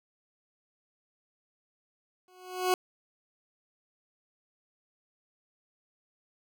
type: tone with exponential growth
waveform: 20% pulse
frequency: 366.9 Hz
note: F#4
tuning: 15 cents flat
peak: -16 dBFS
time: 2.28-2.74 s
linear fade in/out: 1 ms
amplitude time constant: 100 ms
effects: none